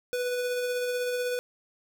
square tone with tremolo, 493.9 Hz, B4, in tune, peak -27 dBFS, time 0.13-1.39 s, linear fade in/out 0 ms, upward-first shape sine, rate 16 Hz, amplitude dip 25%, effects none

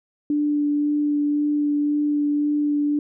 sine tone with vibrato, 293.7 Hz, D4, in tune, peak -18 dBFS, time 0.3-2.99 s, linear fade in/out 2 ms, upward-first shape sine, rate 1.9 Hz, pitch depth 10 cents each way, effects none

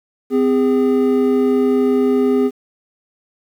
triangle tone pair together, 256.5 / 407.9 Hz, C4 / G#4, -34 / -31 cents, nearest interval minor sixth, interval 803 cents, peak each -13 dBFS, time 0.3-2.51 s, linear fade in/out 50 ms, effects 8-bit

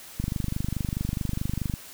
click train, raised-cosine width 5 ms, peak -15 dBFS, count 39, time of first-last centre 0.2-1.738 s, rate 24.7 Hz, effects white hiss -45 dBFS RMS until 1.93 s

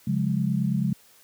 sine chord, Db major, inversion none, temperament equal with one note detuned, 138.59 / 178.39 / 207.7 Hz, Db3 / F3 / Ab3, 0 / +37 / 0 cents, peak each -26 dBFS, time 0.07-0.93 s, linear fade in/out 5 ms, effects white hiss -56 dBFS RMS until 1.23 s + high-pass 60 Hz 12 dB/octave

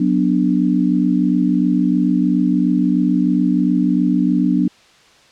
sine chord, B minor, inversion second, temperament equal with one note detuned, 183.93 / 246.9 / 293.7 Hz, F#3 / B3 / D4, -10 / 0 / 0 cents, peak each -17 dBFS, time 0-4.68 s, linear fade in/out 5 ms, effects white hiss -49 dBFS RMS until 5.31 s + low-pass 5000 Hz 12 dB/octave

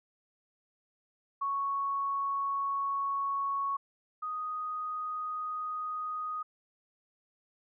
sine tone pair in turn, 1108.7 / 1244.5 Hz, C#6 / D#6, 0 / 0 cents, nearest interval major second, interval 200 cents, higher second, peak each -29 / -33 dBFS, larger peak first, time 1.41-3.77 / 4.22-6.43 s, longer first, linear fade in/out 10 ms, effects none

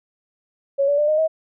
sine tone with pitch steps, 554.4 / 574 / 594.2 / 615.1 / 636.8 Hz, C#5 / D5 / D5 / D#5 / D#5, 0 / -40 / +20 / -20 / +40 cents, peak -15 dBFS, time 0.78-1.28 s, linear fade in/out 20 ms, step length 100 ms, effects none

